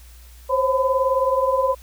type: tone cluster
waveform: sine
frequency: 522 / 541 / 1008 Hz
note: C5 / C#5 / B5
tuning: -4 / -42 / +35 cents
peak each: -21 dBFS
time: 0.49-1.75 s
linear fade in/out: 20 ms
effects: added 60 Hz sine -42 dBFS peak until 1.82 s + white hiss -51 dBFS RMS until 1.82 s